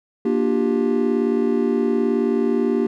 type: chord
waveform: triangle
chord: G minor seventh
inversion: first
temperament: just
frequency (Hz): 235.2 / 294 / 352.8 / 392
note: Bb3 / D4 / F4 / G4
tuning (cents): +16 / +2 / +18 / 0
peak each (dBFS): -19 / -22 / -23 / -19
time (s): 0.25-2.87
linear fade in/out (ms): 5
effects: none